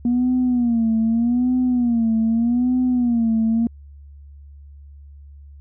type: tone with vibrato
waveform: sine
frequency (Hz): 237.8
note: A#3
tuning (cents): +35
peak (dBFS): -14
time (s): 0.05-3.67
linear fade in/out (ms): 2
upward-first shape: sine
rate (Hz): 0.82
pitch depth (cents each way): 110
effects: tanh soft clip ceiling -12 dBFS + added 71 Hz sine -39 dBFS peak until 5.6 s